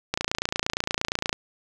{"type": "click train", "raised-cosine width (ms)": 0.2, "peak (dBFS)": -7, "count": 35, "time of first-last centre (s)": [0.14, 1.329], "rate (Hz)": 28.6, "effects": []}